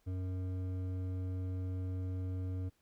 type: tone with hard clipping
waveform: sine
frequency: 92.5 Hz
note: F#2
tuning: in tune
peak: -37 dBFS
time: 0.06-2.7 s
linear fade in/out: 20 ms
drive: 10 dB
effects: pink hiss -75 dBFS RMS until 2.81 s